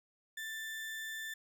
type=tone; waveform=35% pulse; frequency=1771 Hz; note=A6; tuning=11 cents sharp; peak=-38 dBFS; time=0.37-1.34 s; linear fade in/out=5 ms; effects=none